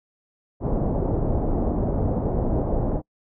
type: low-pass noise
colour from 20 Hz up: pink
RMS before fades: -23 dBFS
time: 0.6-3.02 s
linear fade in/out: 50 ms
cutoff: 700 Hz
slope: 24 dB/octave
effects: noise-tail reverb RT60 0.1 s tail -25 dB re dry